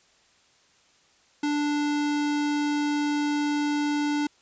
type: tone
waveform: square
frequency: 293.7 Hz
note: D4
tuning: in tune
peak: -24 dBFS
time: 1.43-4.27 s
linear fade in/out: 5 ms
effects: white hiss -61 dBFS RMS until 4.41 s + resampled to 16000 Hz